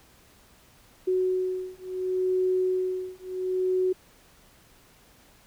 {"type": "beating tone pair", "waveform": "sine", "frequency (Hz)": [370, 370.71], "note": ["F#4", "F#4"], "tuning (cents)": [0, 3], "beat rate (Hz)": 0.71, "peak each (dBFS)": -27, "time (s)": [1.07, 3.93], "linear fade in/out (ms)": 10, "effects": ["pink hiss -57 dBFS RMS until 5.46 s"]}